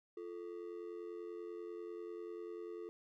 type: ring-modulated tone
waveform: triangle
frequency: 392.3 Hz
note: G4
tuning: 1 cent sharp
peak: -39 dBFS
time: 0.17-2.89 s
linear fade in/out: 0 ms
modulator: 45.1 Hz
effects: none